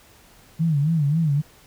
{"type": "tone with vibrato", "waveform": "sine", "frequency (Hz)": 153.2, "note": "D#3", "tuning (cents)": -27, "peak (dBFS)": -17, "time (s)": [0.59, 1.42], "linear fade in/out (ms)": 20, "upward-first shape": "sine", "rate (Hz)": 3.7, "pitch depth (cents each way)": 150, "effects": ["pink hiss -52 dBFS RMS until 1.66 s"]}